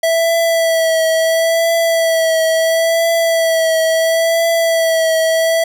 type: tone with vibrato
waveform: square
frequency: 656 Hz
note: E5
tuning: 9 cents flat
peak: -12 dBFS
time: 0.03-5.64 s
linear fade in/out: 5 ms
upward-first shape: triangle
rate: 0.73 Hz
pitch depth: 31 cents each way
effects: none